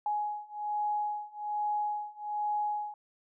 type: beating tone pair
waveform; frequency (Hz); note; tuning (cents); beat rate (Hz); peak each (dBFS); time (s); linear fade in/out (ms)
sine; 836 / 837.2; G#5 / G#5; +11 / +14; 1.2; -34 / -33; 0.06-2.94; 2
effects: none